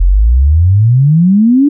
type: exponential sweep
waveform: sine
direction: up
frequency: 41.55 to 298 Hz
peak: -4 dBFS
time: 0-1.69 s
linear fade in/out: 10 ms
effects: none